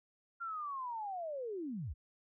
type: linear sweep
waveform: sine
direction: down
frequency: 1396.9 to 49.77 Hz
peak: -38 dBFS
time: 0.4-1.94 s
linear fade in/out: 20 ms
effects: none